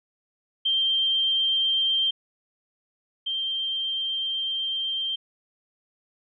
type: tone pair in turn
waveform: sine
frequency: 3156 / 3156 Hz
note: G7 / G7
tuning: +11 / +11 cents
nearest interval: unison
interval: 0 cents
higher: neither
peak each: -20 / -25 dBFS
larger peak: first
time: 0.65-2.11 / 3.26-5.16 s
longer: second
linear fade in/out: 10 ms
effects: none